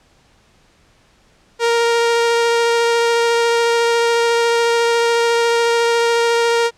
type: tone with vibrato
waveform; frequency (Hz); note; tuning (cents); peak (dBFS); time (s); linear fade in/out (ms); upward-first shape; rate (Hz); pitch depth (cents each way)
sawtooth; 466.9; A#4; +3; -9; 1.59-6.71; 50; sine; 14; 8
effects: pink hiss -54 dBFS RMS until 6.77 s + low-pass 7000 Hz 12 dB/octave